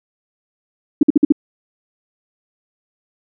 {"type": "tone bursts", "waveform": "sine", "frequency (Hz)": 293.7, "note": "D4", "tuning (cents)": 0, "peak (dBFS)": -5, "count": 5, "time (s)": [1.01, 1.323], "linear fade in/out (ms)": 5, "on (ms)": 21, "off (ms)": 52, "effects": []}